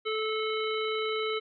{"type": "harmonic tone", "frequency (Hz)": 435.6, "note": "A4", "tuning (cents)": -17, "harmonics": [1, 3, 5, 7, 9], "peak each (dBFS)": [-30, -35, -37, -38, -40], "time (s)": [0.05, 1.4], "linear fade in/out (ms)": 20, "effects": []}